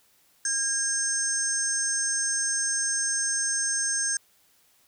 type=tone cluster; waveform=sine; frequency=1623 / 5350 / 6330 / 8420 Hz; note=G#6 / E8 / G8 / C9; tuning=-40 / +25 / +16 / +10 cents; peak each=-31 / -36 / -28 / -28 dBFS; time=0.45-4.17 s; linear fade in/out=2 ms; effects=white hiss -63 dBFS RMS until 4.87 s